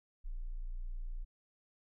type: tone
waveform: sine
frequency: 29.27 Hz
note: A#0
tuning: 8 cents sharp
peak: -37 dBFS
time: 0.24-1.25 s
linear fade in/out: 20 ms
effects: none